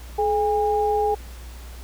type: tone pair together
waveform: sine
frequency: 426.2 / 812 Hz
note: G#4 / G#5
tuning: +45 / -39 cents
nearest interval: major seventh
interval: 1116 cents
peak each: -21 dBFS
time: 0.18-1.15 s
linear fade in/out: 10 ms
effects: added 60 Hz sine -36 dBFS peak until 1.83 s + pink hiss -46 dBFS RMS until 1.83 s